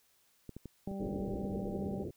clicks, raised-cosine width 3 ms, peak -31 dBFS, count 7, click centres 0.493 / 0.566 / 0.657 / 0.876 / 0.914 / 1.068 / 1.281 s
harmonic tone, 196 Hz, G3, in tune, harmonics 1 / 2 / 3 / 4, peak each -38 / -46 / -47 / -50 dBFS, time 0.87-2.04 s, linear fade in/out 5 ms
white low-pass noise, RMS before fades -40 dBFS, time 0.99-2.11 s, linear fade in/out 10 ms, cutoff 490 Hz, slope 48 dB/octave
effects white hiss -70 dBFS RMS until 2.16 s

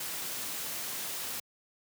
white noise, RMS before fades -37 dBFS, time 0-1.4 s, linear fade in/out 5 ms, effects high-pass 100 Hz 12 dB/octave

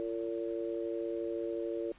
harmonic tone, 113.9 Hz, A#2, 40 cents flat, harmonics 3 / 4 / 5, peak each -36 / -38 / -40 dBFS, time 0-1.92 s, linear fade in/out 0 ms, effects pink hiss -60 dBFS RMS until 1.98 s + resampled to 8000 Hz

